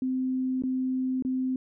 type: tone with dropouts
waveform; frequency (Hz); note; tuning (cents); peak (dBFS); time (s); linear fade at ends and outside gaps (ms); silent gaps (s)
sine; 258.5; C4; -21; -25; 0.02-1.56; 2; 0.622-0.636 / 1.224-1.249
effects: none